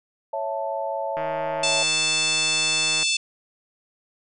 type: chord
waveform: sine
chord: A major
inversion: first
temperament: equal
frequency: 554.4 / 659.3 / 880 Hz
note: C#5 / E5 / A5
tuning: 0 / 0 / 0 cents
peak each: -29 dBFS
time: 0.33-1.83 s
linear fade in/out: 5 ms
type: click train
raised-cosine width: 0.5 ms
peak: -19 dBFS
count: 293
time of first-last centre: 1.17-3.03 s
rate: 157 Hz
type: harmonic tone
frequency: 880 Hz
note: A5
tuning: in tune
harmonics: 3 / 4 / 5 / 6 / 7 / 8 / 9 / 10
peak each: -24 / -26 / -28 / -30 / -31 / -32 / -33 / -34 dBFS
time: 1.63-3.17 s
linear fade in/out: 5 ms
effects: none